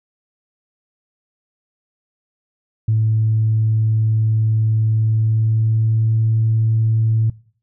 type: tone with pitch glide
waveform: sine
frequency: 110 to 111.47 Hz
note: A2 to A2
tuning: 0 to +23 cents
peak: -12 dBFS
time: 2.88-7.3 s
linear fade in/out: 5 ms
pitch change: +23 cents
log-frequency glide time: 4.9-6.18 s
effects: noise-tail reverb RT60 0.5 s tail -23 dB re dry + tanh soft clip ceiling -8 dBFS